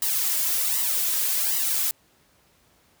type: noise with flanger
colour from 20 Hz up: blue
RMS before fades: -24 dBFS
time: 0.02-1.91 s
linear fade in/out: 2 ms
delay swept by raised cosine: 1 to 3.2 ms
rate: 1.3 Hz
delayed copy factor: +0.95
effects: pink hiss -61 dBFS RMS until 3 s + high-pass 60 Hz 12 dB/octave